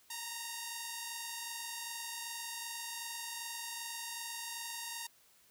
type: tone pair together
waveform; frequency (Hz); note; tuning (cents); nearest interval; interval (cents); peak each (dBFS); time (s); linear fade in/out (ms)
5% pulse; 922 / 944.6; A#5 / A#5; -19 / +23; unison; 42; -30 / -33; 0.1-5.07; 5
effects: white hiss -66 dBFS RMS until 5.5 s